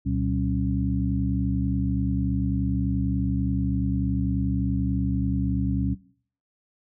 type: tone cluster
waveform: sine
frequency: 69.3 / 120.7 / 189.9 / 273.3 Hz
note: C#2 / B2 / F#3 / C#4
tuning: 0 / -39 / +45 / -24 cents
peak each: -28 dBFS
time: 0.05-5.95 s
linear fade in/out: 20 ms
effects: noise-tail reverb RT60 0.5 s tail -18 dB re dry